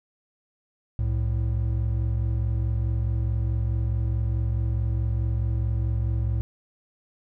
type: tone pair together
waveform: triangle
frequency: 65.32 / 110 Hz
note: C2 / A2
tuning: -2 / 0 cents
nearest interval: major sixth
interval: 902 cents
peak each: -23 dBFS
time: 0.99-6.41 s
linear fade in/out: 0 ms
effects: none